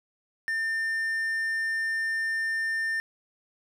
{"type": "tone with quantisation", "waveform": "triangle", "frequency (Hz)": 1800, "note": "A6", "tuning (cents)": 39, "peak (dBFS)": -24, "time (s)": [0.48, 3], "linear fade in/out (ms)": 0, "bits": 8, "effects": []}